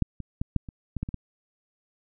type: clicks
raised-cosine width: 5 ms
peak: -9 / -23 / -15 / -10 / -26 / -17 / -16 / -21 / -19 dBFS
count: 9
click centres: 0.023 / 0.203 / 0.415 / 0.563 / 0.688 / 0.967 / 1.03 / 1.089 / 1.143 s
effects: none

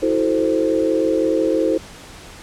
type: chord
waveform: sine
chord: F# half-diminished seventh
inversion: third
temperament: equal with one note detuned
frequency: 324.2 / 370 / 440 / 523.3 Hz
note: E4 / F#4 / A4 / C5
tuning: -29 / 0 / 0 / 0 cents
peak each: -19 / -24 / -21 / -20 dBFS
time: 0.02-1.78 s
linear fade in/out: 10 ms
effects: pink hiss -39 dBFS RMS until 2.42 s + low-pass 9000 Hz 12 dB/octave

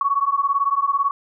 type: beating tone pair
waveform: sine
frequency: 1108.7 / 1126.7 Hz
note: C#6 / C#6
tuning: 0 / +28 cents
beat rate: 18 Hz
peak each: -20 dBFS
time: 0.01-1.11 s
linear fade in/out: 2 ms
effects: none

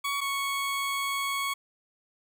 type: tone pair in turn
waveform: 20% pulse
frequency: 1124 / 1108.5 Hz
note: C#6 / C#6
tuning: +24 / 0 cents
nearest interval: unison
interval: 24 cents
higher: first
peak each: -23 dBFS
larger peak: neither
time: 0.04-0.21 / 0.21-1.54 s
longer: second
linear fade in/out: 10 ms
effects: none

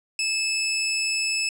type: tone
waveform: 20% pulse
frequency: 2612 Hz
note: E7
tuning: 17 cents flat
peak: -18 dBFS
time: 0.19-1.49 s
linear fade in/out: 2 ms
effects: low-pass 12000 Hz 12 dB/octave

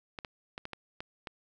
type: clicks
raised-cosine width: 0.3 ms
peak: -23 dBFS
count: 7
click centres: 0.188 / 0.248 / 0.579 / 0.654 / 0.733 / 1.005 / 1.272 s
effects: none

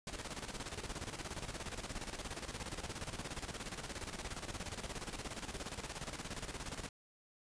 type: noise with tremolo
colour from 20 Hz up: pink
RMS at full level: -42 dBFS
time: 0.07-6.89 s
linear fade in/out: 2 ms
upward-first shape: square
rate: 17 Hz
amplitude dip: 65%
effects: resampled to 22050 Hz

